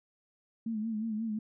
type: tone with vibrato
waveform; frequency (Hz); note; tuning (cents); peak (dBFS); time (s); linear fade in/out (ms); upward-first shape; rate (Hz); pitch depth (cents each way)
sine; 220; A3; 0; -31; 0.66-1.39; 5; sine; 5.6; 68
effects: none